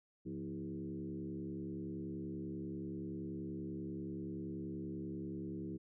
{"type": "tone with frequency modulation", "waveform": "sine", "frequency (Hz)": 250.4, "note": "B3", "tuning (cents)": 24, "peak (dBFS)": -40, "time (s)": [0.25, 5.78], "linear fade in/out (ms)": 20, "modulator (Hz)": 70.4, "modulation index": 1.8, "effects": []}